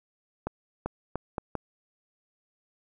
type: accelerating click train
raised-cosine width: 1 ms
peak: -16 dBFS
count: 5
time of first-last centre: 0.47-1.553 s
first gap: 390 ms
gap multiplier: 0.76
effects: none